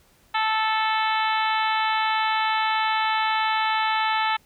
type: harmonic tone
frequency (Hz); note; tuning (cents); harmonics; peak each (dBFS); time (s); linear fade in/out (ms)
438.4; A4; -6; 2 / 3 / 4 / 5 / 6 / 7 / 8 / 9; -23 / -27 / -29 / -31 / -33 / -34 / -35 / -36; 0.34-4.37; 10
effects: pink hiss -59 dBFS RMS until 4.45 s